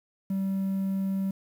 triangle tone, 193.2 Hz, G3, 25 cents flat, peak -23 dBFS, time 0.3-1.31 s, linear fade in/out 5 ms, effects tanh soft clip ceiling -19 dBFS + 9-bit

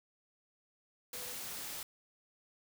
sine tone in noise, 493.9 Hz, B4, in tune, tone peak -53 dBFS, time 1.13-1.34 s, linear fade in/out 2 ms, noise white, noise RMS -43 dBFS, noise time 1.13-1.83 s, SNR -13 dB, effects none

